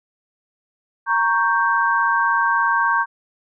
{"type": "chord", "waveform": "sine", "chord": "G diminished", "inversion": "first", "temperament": "equal", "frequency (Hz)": [932.3, 1108.7, 1568], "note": ["Bb5", "Db6", "G6"], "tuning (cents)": [0, 0, 0], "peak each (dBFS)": [-20, -20, -19], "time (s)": [1.06, 3.06], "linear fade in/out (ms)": 50, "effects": []}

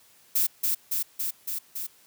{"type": "noise with echo", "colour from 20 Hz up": "violet", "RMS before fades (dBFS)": -23, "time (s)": [0.35, 0.47], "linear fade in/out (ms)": 10, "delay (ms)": 280, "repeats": 5, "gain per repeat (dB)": -2, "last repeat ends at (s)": 1.87, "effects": ["white hiss -58 dBFS RMS until 2.06 s", "high-pass 60 Hz 12 dB/octave"]}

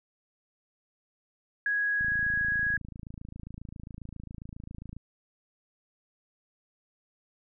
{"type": "tone", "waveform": "sine", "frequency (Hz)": 1661.2, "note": "G#6", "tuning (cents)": 0, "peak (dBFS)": -25, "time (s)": [1.66, 2.77], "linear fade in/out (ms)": 2}
{"type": "click train", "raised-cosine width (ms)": 5, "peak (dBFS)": -29, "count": 82, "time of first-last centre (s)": [2.01, 4.966], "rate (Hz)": 27.4}
{"effects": []}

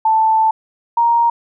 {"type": "tone pair in turn", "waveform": "sine", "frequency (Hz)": [882, 936], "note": ["A5", "A#5"], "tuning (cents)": [4, 7], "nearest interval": "minor second", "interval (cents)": 103, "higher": "second", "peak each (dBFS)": -10, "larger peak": "neither", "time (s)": [[0.05, 0.51], [0.97, 1.3]], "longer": "first", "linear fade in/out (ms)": 5, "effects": []}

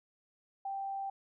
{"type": "tone", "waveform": "sine", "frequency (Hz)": 784, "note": "G5", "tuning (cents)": 0, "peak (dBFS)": -35, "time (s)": [0.65, 1.1], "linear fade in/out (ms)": 5, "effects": []}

